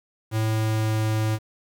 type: tone with pitch glide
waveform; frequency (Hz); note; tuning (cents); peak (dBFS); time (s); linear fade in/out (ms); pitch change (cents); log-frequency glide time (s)
square; 110 to 109.11; A2 to A2; 0 to -14; -22; 0.31-1.39; 50; -14; 0.44-1.05
effects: 8-bit